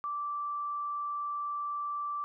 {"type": "tone", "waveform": "sine", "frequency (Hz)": 1168, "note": "D6", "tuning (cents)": -10, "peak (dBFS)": -32, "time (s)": [0.04, 2.24], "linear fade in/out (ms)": 0, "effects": []}